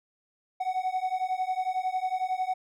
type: beating tone pair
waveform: triangle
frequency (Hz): 740 / 751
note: F#5 / F#5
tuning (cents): 0 / +26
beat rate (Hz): 11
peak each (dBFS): -28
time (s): 0.6-2.54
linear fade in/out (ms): 10
effects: none